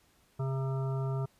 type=harmonic tone with a mistuned harmonic; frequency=133.3 Hz; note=C3; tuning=33 cents sharp; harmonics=1 / 3 / 5 / 7 / 9 / 10; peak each=-30 / -40 / -44 / -47 / -49 / -50 dBFS; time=0.39-1.26 s; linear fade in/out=10 ms; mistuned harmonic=3; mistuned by=+19 cents; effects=pink hiss -67 dBFS RMS until 1.39 s + resampled to 32000 Hz